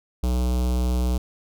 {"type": "tone with notch filter", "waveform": "square", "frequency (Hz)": 61.74, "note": "B1", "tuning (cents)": 0, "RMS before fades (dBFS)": -22, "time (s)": [0.23, 1.18], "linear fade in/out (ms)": 5, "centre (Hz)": 1800, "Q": 0.69, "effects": []}